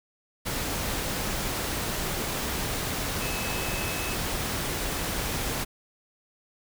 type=tone in noise; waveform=sine; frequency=2588 Hz; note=E7; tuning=32 cents flat; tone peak=-37 dBFS; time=3.2-4.16 s; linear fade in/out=20 ms; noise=pink; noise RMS=-30 dBFS; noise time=0.45-5.65 s; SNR=-10 dB; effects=none